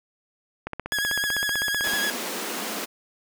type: click train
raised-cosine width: 0.5 ms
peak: -15 dBFS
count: 21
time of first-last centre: 0.67-1.936 s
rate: 15.8 Hz
type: tone with vibrato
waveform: sawtooth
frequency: 1662 Hz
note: G#6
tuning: 1 cent sharp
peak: -20 dBFS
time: 0.92-2.1 s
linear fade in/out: 0 ms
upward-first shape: sine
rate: 9.9 Hz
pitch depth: 35 cents each way
type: high-pass noise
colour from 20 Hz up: pink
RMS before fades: -31 dBFS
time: 1.83-2.86 s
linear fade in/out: 20 ms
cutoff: 190 Hz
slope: 96 dB/octave
effects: none